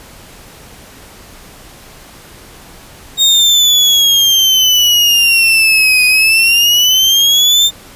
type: exponential two-way sweep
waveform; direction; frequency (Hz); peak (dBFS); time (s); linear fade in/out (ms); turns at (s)
35% pulse; down then up; 3728 to 2486 to 3623; -5; 3.17-7.71; 50; 6.05
effects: pink hiss -37 dBFS RMS until 7.95 s + resampled to 32000 Hz